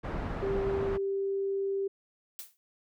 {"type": "low-pass noise", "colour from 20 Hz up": "pink", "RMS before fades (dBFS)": -35, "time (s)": [0.03, 0.98], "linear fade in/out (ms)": 20, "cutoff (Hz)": 1300, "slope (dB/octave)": 12}
{"type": "tone", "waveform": "sine", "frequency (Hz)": 392.6, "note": "G4", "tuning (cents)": 3, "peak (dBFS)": -28, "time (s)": [0.42, 1.88], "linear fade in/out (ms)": 10}
{"type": "noise with exponential decay", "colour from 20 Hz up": "blue", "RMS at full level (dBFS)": -38, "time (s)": [2.39, 2.57], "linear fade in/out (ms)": 0, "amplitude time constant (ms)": 39}
{"effects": []}